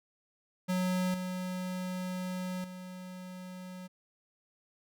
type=tone with level steps; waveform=square; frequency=183.4 Hz; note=F#3; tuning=15 cents flat; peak=-29 / -35 / -43 dBFS; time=0.68-3.88 s; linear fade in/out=20 ms; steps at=1.14 / 2.64 s; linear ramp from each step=2 ms; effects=none